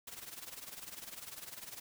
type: noise with tremolo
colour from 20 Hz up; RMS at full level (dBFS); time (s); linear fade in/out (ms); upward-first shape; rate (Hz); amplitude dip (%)
white; -45; 0.07-1.8; 5; sine; 20; 75
effects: none